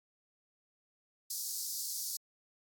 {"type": "high-pass noise", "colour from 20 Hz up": "pink", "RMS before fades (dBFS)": -38, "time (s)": [1.3, 2.17], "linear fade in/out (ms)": 5, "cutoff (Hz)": 4600, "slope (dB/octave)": 48, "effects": ["AAC 64 kbps"]}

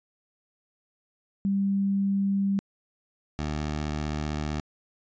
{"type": "tone pair in turn", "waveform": ["sine", "15% pulse"], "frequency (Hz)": [197.2, 75.46], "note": ["G3", "D2"], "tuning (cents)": [11, 48], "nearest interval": "octave + perfect fourth", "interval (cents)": 1663, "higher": "first", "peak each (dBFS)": -22, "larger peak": "neither", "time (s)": [[1.45, 2.59], [3.39, 4.6]], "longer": "second", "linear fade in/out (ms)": 0, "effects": ["resampled to 16000 Hz"]}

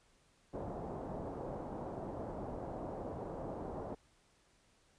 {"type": "low-pass noise", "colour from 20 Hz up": "white", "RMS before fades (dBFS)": -43, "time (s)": [0.53, 3.95], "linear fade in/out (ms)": 10, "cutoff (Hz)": 770, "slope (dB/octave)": 24, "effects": ["pink hiss -70 dBFS RMS until 4.98 s", "resampled to 22050 Hz"]}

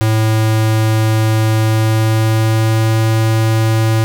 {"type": "tone with pitch glide", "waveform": "square", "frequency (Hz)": [110, 111.28], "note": ["A2", "A2"], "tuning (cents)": [0, 20], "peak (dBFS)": -11, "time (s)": [0.01, 4.04], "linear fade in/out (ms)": 0, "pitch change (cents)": 20, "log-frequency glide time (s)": [1.6, 2.99], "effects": []}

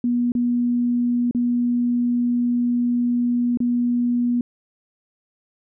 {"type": "tone with dropouts", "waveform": "sine", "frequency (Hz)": 241.9, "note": "B3", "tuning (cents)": -36, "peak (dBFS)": -17, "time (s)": [0.04, 4.41], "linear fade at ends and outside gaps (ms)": 2, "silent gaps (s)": [[0.32, 0.351], [1.311, 1.348], [3.573, 3.603]], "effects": []}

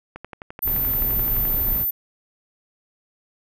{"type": "click train", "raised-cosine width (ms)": 0.5, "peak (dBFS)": -20, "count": 16, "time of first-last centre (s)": [0.16, 1.453], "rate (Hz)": 11.6}
{"type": "tone", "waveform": "sine", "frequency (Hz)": 14060, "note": "A9", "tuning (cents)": -2, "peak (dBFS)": -20, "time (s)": [0.62, 1.91], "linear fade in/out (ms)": 10}
{"type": "noise", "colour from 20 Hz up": "brown", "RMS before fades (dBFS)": -27, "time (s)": [0.64, 1.86], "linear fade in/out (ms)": 50}
{"effects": []}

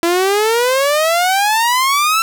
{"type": "exponential sweep", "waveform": "sawtooth", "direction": "up", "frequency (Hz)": [333.4, 1350], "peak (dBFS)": -8, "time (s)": [0.03, 2.22], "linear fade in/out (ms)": 0, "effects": []}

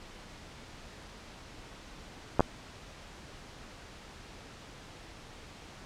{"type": "clicks", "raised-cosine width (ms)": 1, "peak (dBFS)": -8, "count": 2, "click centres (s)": [2.395, 2.406], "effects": ["pink hiss -49 dBFS RMS until 5.85 s", "low-pass 6000 Hz 12 dB/octave"]}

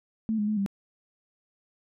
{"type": "tone with pitch steps", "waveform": "sine", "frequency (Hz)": [220.9, 208.4, 213.8, 197.8], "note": ["A3", "G#3", "A3", "G3"], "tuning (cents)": [7, 6, -49, 16], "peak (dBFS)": -24, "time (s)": [0.29, 0.662], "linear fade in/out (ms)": 0, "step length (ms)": 93, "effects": []}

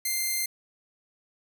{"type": "tone", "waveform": "5% pulse", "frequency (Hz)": 2095, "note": "C7", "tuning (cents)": 2, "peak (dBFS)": -16, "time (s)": [0.05, 0.46], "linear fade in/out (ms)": 5, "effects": ["8-bit"]}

